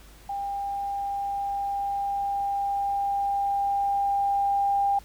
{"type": "tone with level ramp", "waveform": "sine", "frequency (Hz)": 799, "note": "G5", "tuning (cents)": 33, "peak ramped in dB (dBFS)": [-28, -20], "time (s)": [0.29, 4.99], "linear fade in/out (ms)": 5, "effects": ["added 50 Hz sine -49 dBFS peak until 5.04 s", "pink hiss -53 dBFS RMS until 5.04 s"]}